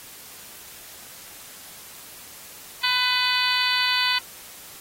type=harmonic tone; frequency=500 Hz; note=B4; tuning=21 cents sharp; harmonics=2 / 3 / 4 / 5 / 6 / 7 / 8 / 9; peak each=-28 / -28 / -28 / -28 / -28 / -28 / -28 / -28 dBFS; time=2.83-4.19 s; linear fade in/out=10 ms; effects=white hiss -43 dBFS RMS until 4.8 s + AAC 48 kbps